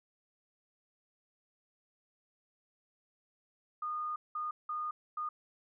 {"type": "tone bursts at uneven times", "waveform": "sine", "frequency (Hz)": 1225, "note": "D#6", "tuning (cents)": -27, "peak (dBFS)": -34, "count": 4, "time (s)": [[3.82, 4.16], [4.35, 4.51], [4.69, 4.91], [5.17, 5.29]], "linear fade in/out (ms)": 5, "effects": []}